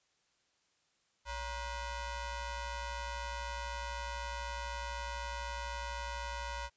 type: ring-modulated tone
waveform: sawtooth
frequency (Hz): 504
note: B4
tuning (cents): +35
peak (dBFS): -31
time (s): 1.25-6.7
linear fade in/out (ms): 50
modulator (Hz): 444
effects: white hiss -75 dBFS RMS until 6.76 s + resampled to 16000 Hz